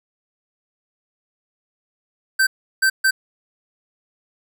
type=tone bursts at uneven times; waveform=square; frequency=1553 Hz; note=G6; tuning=17 cents flat; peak=-14 dBFS; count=3; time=2.39-2.47 / 2.82-2.9 / 3.04-3.11 s; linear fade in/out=10 ms; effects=none